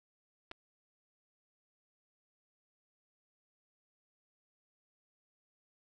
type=clicks; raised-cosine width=0.3 ms; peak=-29 dBFS; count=2; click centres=0.513 / 0.516 s; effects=none